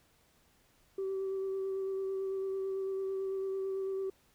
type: tone with vibrato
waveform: sine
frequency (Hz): 385.3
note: G4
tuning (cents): -30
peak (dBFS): -31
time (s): 0.98-4.1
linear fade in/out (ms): 5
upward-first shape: sine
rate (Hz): 9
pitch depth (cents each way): 14
effects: tanh soft clip ceiling -30 dBFS + pink hiss -68 dBFS RMS until 4.34 s